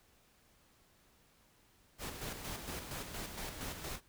pink noise with tremolo, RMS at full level -42 dBFS, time 1.98-4.01 s, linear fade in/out 50 ms, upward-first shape square, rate 4.3 Hz, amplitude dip 45%, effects pink hiss -68 dBFS RMS until 4.08 s

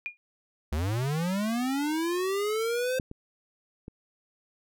sine tone with exponential decay, 2426 Hz, D#7, 44 cents flat, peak -27 dBFS, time 0.06-0.17 s, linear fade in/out 0 ms, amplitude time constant 23 ms
square linear sweep, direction up, 68.3 to 523.3 Hz, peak -27 dBFS, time 0.72-2.99 s, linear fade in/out 5 ms
clicks, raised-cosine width 3 ms, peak -17 / -27 / -27 dBFS, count 3, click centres 2.998 / 3.114 / 3.881 s
effects none

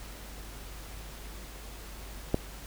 click, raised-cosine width 2 ms, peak -11 dBFS, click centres 2.344 s, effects added 50 Hz sine -44 dBFS peak until 2.66 s + pink hiss -47 dBFS RMS until 2.66 s

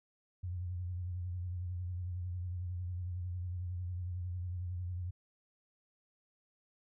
sine tone with vibrato, 89.4 Hz, F2, 41 cents sharp, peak -36 dBFS, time 0.43-5.11 s, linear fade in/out 10 ms, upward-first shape triangle, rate 11 Hz, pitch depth 66 cents each way, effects none

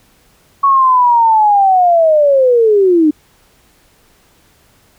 sine linear sweep, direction down, 1117 to 293.7 Hz, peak -6 dBFS, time 0.63-3.11 s, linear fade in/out 10 ms, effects pink hiss -51 dBFS RMS until 4.98 s

